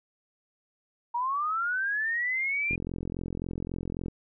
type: linear sweep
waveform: sine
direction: up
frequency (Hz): 932.3 to 2433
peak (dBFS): -26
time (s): 1.14-2.76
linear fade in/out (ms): 10
type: click train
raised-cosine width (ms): 3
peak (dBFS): -21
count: 61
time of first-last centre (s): 2.71-4.083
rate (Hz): 43.7
effects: none

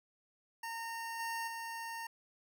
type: tone with level steps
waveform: 25% pulse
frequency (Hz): 917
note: A#5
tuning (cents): -29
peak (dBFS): -36 / -33 / -37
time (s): 0.63-2.07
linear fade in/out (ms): 5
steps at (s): 1.19 / 1.47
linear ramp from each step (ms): 10
effects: none

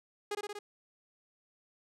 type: tone with echo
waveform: sawtooth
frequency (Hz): 412.7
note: G#4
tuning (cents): -11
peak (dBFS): -29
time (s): 0.31-0.35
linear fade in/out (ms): 5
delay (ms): 60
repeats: 4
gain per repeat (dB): -2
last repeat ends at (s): 0.59
effects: low-pass 10000 Hz 12 dB/octave

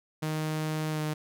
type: tone with pitch glide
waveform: sawtooth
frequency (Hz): 155.56 to 153.24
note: D#3 to D#3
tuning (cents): 0 to -26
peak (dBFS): -25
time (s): 0.22-1.14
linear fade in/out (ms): 10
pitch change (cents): -26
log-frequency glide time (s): 0.91-1.01
effects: none

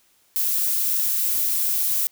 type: noise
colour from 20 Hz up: violet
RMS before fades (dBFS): -22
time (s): 0.36-2.07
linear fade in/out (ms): 0
effects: white hiss -61 dBFS RMS until 2.11 s

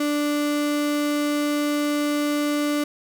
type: tone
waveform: 35% pulse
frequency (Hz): 293.7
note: D4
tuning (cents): 0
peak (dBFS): -19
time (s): 0-2.84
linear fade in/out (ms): 5
effects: none

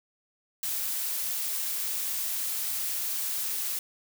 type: noise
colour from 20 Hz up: blue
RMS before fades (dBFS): -31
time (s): 0.63-3.79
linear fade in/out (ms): 2
effects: none

